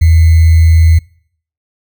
sine tone with sample-and-hold, 81.5 Hz, E2, 19 cents flat, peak -3 dBFS, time 0.01-0.99 s, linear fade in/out 10 ms, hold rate 2100 Hz, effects noise-tail reverb RT60 0.6 s tail -25 dB re dry

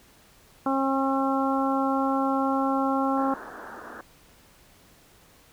harmonic tone, 269.8 Hz, C#4, 47 cents flat, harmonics 1 / 2 / 3 / 4 / 5, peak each -25 / -30 / -28 / -30 / -32 dBFS, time 0.66-3.34 s, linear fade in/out 2 ms
white band-pass noise, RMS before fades -41 dBFS, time 3.17-4.01 s, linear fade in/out 2 ms, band 210 to 1700 Hz, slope 96 dB/octave
effects pink hiss -56 dBFS RMS until 5.52 s

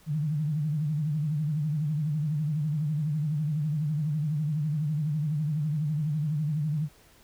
sine tone with vibrato, 151.3 Hz, D#3, 48 cents flat, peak -25 dBFS, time 0.06-6.89 s, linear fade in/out 50 ms, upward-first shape sine, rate 12 Hz, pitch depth 100 cents each way, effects pink hiss -58 dBFS RMS until 7.23 s

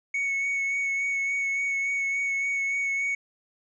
triangle tone with vibrato, 2217 Hz, C#7, in tune, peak -23 dBFS, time 0.14-3.15 s, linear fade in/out 5 ms, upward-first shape sine, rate 3.5 Hz, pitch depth 16 cents each way, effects resampled to 16000 Hz

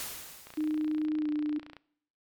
white noise with exponential decay, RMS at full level -36 dBFS, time 0-1.06 s, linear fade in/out 0 ms, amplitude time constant 230 ms
click train, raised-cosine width 0.3 ms, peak -30 dBFS, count 39, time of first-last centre 0.47-1.767 s, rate 29.3 Hz
sine tone with pitch glide, 307 to 300.3 Hz, D#4 to D4, -23 to +39 cents, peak -27 dBFS, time 0.57-1.59 s, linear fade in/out 10 ms, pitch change -38 cents, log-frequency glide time 1.19-1.29 s
effects noise-tail reverb RT60 0.7 s tail -22 dB re dry + MP3 96 kbps

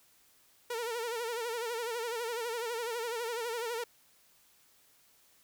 sawtooth tone with vibrato, 466.2 Hz, A#4, in tune, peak -30 dBFS, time 0.7-3.84 s, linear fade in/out 5 ms, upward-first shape sine, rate 12 Hz, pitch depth 84 cents each way, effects white hiss -65 dBFS RMS until 5.43 s

